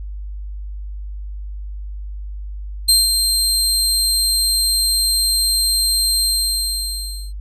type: tone with ADSR envelope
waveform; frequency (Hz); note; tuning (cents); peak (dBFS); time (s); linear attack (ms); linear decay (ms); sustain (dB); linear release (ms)
25% pulse; 4168; C8; -7; -4; 2.88-7.33; 12; 180; -6; 1100
effects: added 50 Hz sine -26 dBFS peak until 7.4 s